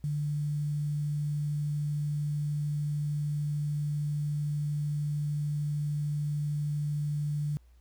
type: tone with quantisation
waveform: sine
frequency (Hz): 147.8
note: D3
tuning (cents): +11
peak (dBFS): -28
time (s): 0.04-7.57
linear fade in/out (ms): 0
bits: 9
effects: added 60 Hz sine -55 dBFS peak until 7.8 s + pink hiss -72 dBFS RMS until 7.8 s